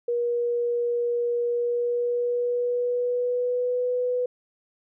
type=tone with pitch glide; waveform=sine; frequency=477.9 to 495.9 Hz; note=A#4 to B4; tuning=+43 to +7 cents; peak=-22 dBFS; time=0.08-4.26 s; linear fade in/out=5 ms; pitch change=+64 cents; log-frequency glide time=1.46-3.86 s; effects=none